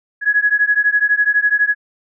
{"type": "beating tone pair", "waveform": "sine", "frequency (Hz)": [1671, 1683], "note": ["G#6", "G#6"], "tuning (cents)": [10, 23], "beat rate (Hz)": 12, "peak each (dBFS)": -15, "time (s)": [0.21, 1.75], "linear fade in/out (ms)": 50, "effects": []}